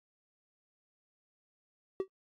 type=tone with exponential decay; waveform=triangle; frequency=382.8 Hz; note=G4; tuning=41 cents flat; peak=-24 dBFS; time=2-2.08 s; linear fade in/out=1 ms; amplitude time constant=16 ms; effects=AAC 48 kbps